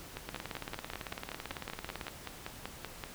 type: two click trains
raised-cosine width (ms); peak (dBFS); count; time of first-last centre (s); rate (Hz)
0.3; -22 / -22; 16 / 33; 0.17-3.038 / 0.29-2.068; 5.23 / 18
effects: pink hiss -49 dBFS RMS until 3.14 s